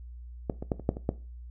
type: clicks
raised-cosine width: 2 ms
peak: -14 / -22 / -13 / -26 / -10 / -24 / -12 dBFS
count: 7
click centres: 0.498 / 0.625 / 0.718 / 0.797 / 0.891 / 0.969 / 1.091 s
effects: noise-tail reverb RT60 0.3 s tail -17 dB re dry + added 60 Hz sine -41 dBFS peak until 1.5 s